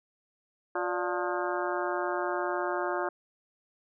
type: harmonic tone with a mistuned harmonic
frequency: 178.1 Hz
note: F3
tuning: 34 cents sharp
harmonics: 2 / 3 / 4 / 5 / 6 / 7 / 8 / 9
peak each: -33 / -35 / -36 / -37 / -38 / -38 / -39 / -40 dBFS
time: 0.75-3.09 s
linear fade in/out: 5 ms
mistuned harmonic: 3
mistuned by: +150 cents
effects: none